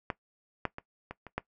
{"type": "clicks", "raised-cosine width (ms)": 0.5, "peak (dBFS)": [-16, -14, -24, -24, -29, -16], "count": 6, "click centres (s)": [0.102, 0.653, 0.784, 1.11, 1.267, 1.38], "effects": ["noise-tail reverb RT60 0.1 s tail -18 dB re dry"]}